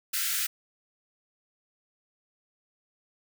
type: high-pass noise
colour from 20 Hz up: white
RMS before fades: -29 dBFS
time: 0.13-0.47 s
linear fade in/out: 10 ms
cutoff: 1300 Hz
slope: 96 dB/octave
effects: none